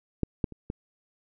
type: clicks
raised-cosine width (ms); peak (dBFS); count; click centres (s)
3; -12 / -12 / -29 / -19; 4; 0.233 / 0.442 / 0.523 / 0.701
effects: none